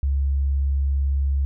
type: tone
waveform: sine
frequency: 69 Hz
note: C#2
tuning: 7 cents flat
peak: -18 dBFS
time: 0.03-1.45 s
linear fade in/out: 0 ms
effects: none